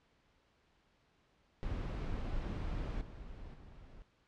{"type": "noise with level steps", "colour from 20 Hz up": "brown", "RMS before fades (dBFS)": [-38, -49, -54], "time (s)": [1.63, 4.02], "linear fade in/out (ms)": 0, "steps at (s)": [3.01, 3.54], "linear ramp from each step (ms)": 2, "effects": ["pink hiss -72 dBFS RMS until 4.27 s", "low-pass 4000 Hz 12 dB/octave"]}